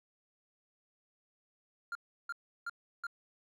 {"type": "tone bursts", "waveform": "triangle", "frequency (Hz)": 1396.9, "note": "F6", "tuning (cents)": 0, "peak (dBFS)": -34, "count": 4, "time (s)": [1.92, 3.068], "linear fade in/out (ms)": 2, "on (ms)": 32, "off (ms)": 340, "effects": []}